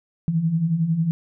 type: beating tone pair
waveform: sine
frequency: 155.56 / 166.56 Hz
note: D#3 / E3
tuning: 0 / +18 cents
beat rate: 11 Hz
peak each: -26 / -19 dBFS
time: 0.28-1.11 s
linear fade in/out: 0 ms
effects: none